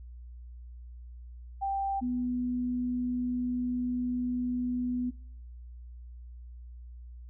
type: tone pair in turn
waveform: sine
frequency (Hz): 786 / 247.6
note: G5 / B3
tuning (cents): +4 / +5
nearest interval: octave + minor sixth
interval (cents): 1999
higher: first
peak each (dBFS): -28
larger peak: neither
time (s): 1.61-2.01 / 2.01-5.11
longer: second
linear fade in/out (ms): 20
effects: noise-tail reverb RT60 0.6 s tail -22 dB re dry + added 60 Hz sine -43 dBFS peak until 7.29 s